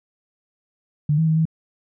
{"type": "tone with pitch steps", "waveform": "sine", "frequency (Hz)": [149, 160.8, 158.4, 160.7], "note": ["D3", "E3", "D#3", "E3"], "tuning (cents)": [25, -43, 31, -44], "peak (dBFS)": -15, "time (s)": [1.09, 1.454], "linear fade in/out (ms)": 5, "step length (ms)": 91, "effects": []}